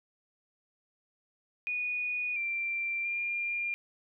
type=tone with pitch steps; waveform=sine; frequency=2464 / 2360 / 2399 Hz; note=D#7 / D7 / D7; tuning=-17 / +8 / +36 cents; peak=-30 dBFS; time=1.67-3.74 s; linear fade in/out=0 ms; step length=690 ms; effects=none